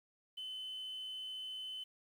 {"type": "tone", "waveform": "sine", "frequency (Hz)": 3038, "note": "F#7", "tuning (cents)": 45, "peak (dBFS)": -40, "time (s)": [0.37, 1.84], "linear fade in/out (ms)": 10, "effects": ["tanh soft clip ceiling -39 dBFS", "11-bit"]}